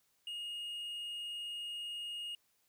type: tone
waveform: triangle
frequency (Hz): 2859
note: F7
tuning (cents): +40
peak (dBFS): -38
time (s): 0.27-2.35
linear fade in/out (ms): 2
effects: white hiss -75 dBFS RMS until 2.68 s